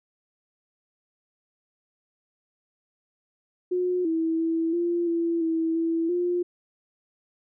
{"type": "tone with pitch steps", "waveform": "sine", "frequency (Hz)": [361.2, 325.2, 327.8, 344.6, 336.1, 325.7, 329.9, 353], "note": ["F#4", "E4", "E4", "F4", "E4", "E4", "E4", "F4"], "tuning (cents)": [-42, -23, -10, -23, 34, -21, 1, 19], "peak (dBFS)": -22, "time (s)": [3.71, 6.43], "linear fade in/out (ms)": 10, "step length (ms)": 340, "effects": []}